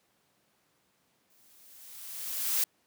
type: noise with exponential growth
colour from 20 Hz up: blue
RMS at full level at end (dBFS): -26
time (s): 1.3-2.64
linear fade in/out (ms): 2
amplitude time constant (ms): 290
effects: pink hiss -71 dBFS RMS until 2.86 s + high-pass 150 Hz 12 dB/octave